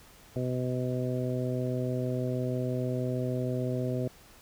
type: harmonic tone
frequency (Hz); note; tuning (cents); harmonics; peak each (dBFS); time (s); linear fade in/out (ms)
126.3; B2; +39; 1 / 2 / 3 / 4 / 5; -31 / -34 / -36 / -37 / -38; 0.36-4.08; 2
effects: pink hiss -55 dBFS RMS until 4.41 s